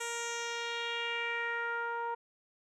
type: tone with low-pass filter sweep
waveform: 10% pulse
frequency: 468.5 Hz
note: A#4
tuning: 9 cents sharp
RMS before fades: -36 dBFS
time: 0-2.15 s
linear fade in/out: 10 ms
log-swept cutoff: 8900 to 950 Hz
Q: 2.6
effects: none